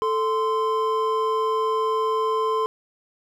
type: tone pair together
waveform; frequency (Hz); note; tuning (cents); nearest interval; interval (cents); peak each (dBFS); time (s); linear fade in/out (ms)
triangle; 440 / 1038.4; A4 / C6; 0 / -13; octave + minor third; 1487; -21; 0.02-2.66; 0
effects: none